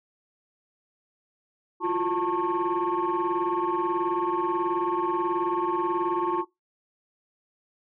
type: tone cluster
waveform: sine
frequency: 342.2 / 360.7 / 891 / 1091 Hz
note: F4 / F#4 / A5 / C#6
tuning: -35 / -44 / +22 / -28 cents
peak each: -28 dBFS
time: 1.8-6.45 s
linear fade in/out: 50 ms
effects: noise-tail reverb RT60 0.2 s tail -21 dB re dry + tanh soft clip ceiling -18 dBFS